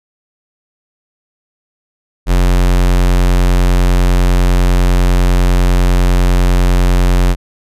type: tone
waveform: square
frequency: 45 Hz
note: F#1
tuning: 47 cents flat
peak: -8 dBFS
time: 2.26-7.36 s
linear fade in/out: 50 ms
effects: resampled to 32000 Hz